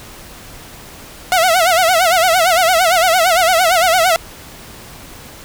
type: tone with vibrato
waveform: sawtooth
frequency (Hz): 698.5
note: F5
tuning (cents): 0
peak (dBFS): -6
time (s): 1.32-4.16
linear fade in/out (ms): 0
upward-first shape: sine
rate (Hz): 8.8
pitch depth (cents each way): 140
effects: pink hiss -36 dBFS RMS until 5.44 s